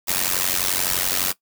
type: noise with amplitude modulation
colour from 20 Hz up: white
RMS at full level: -18 dBFS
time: 0.07-1.33 s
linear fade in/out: 20 ms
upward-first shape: sine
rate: 91.7 Hz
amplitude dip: 95%
effects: noise-tail reverb RT60 0.1 s tail -19 dB re dry